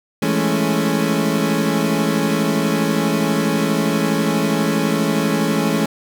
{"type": "chord", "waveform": "30% pulse", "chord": "A major seventh", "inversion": "second", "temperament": "equal with one note detuned", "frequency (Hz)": [165.39, 207.7, 220, 277.2], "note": ["E3", "G#3", "A3", "C#4"], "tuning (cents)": [6, 0, 0, 0], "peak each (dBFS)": -19, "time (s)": [0.22, 5.86], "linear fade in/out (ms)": 5, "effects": []}